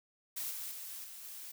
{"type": "noise with level steps", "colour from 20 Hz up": "blue", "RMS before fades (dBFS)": [-39, -42, -45, -49, -47], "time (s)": [0.36, 1.52], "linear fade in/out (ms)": 10, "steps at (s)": [0.51, 0.71, 1.04, 1.24], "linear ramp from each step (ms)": 2, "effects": []}